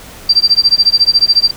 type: tone with tremolo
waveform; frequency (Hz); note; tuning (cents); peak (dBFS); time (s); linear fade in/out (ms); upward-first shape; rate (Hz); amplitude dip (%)
sine; 4699; D8; 0; -3; 0.29-1.51; 5; sine; 14; 100
effects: pink hiss -34 dBFS RMS until 1.56 s